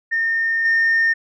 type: tone with level steps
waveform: sine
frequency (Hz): 1822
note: A#6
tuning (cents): -40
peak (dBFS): -16 / -12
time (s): 0.11-1.14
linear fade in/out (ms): 20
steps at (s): 0.65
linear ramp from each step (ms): 2
effects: tanh soft clip ceiling -11 dBFS